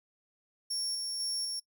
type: tone with tremolo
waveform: 30% pulse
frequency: 5490 Hz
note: F8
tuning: 31 cents flat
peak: -28 dBFS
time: 0.7-1.6 s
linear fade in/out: 10 ms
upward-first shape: square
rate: 2 Hz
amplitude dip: 25%
effects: noise-tail reverb RT60 0.1 s tail -23 dB re dry